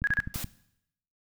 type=click train; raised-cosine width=5 ms; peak=-22 dBFS; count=6; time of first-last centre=0.02-0.444 s; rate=11.8 Hz
type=tone bursts; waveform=sine; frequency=1661.2 Hz; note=G#6; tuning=in tune; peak=-22 dBFS; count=3; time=0.04-0.202 s; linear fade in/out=0 ms; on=32 ms; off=33 ms
type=noise; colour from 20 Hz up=white; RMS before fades=-37 dBFS; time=0.34-0.44 s; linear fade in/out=2 ms
effects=noise-tail reverb RT60 0.8 s tail -19 dB re dry